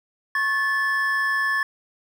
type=tone pair together; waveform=triangle; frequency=1094 / 1740.5 Hz; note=C#6 / A6; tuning=-23 / -19 cents; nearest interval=minor sixth; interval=804 cents; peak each=-25 / -19 dBFS; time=0.35-1.63 s; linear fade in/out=2 ms; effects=none